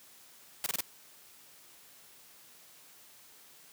white noise bursts, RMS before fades -32 dBFS, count 4, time 0.64-0.807 s, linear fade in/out 2 ms, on 23 ms, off 25 ms, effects white hiss -57 dBFS RMS until 3.72 s + high-pass 100 Hz 12 dB/octave

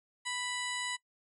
harmonic tone with a mistuned harmonic, 987.8 Hz, B5, in tune, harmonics 1 / 2 / 3 / 4 / 5 / 7 / 8 / 9 / 10, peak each -42 / -38 / -42 / -42 / -50 / -45 / -45 / -54 / -48 dBFS, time 0.25-0.97 s, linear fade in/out 20 ms, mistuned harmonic 8, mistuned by +16 cents, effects noise-tail reverb RT60 0.1 s tail -21 dB re dry

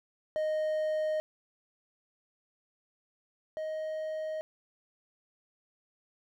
triangle tone pair in turn, 620 / 625.8 Hz, D#5 / D#5, -6 / +10 cents, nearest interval unison, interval 16 cents, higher second, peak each -26 / -31 dBFS, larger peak first, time 0.36-1.2 / 3.57-4.41 s, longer neither, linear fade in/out 0 ms, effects none

